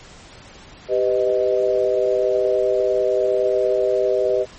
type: chord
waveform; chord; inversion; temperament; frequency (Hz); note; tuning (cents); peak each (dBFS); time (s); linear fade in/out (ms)
sine; G augmented; none; equal with one note detuned; 392 / 501.4 / 622.3; G4 / B4 / D#5; 0 / +26 / 0; -20; 0.88-4.46; 50
effects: pink hiss -43 dBFS RMS until 4.58 s + MP3 32 kbps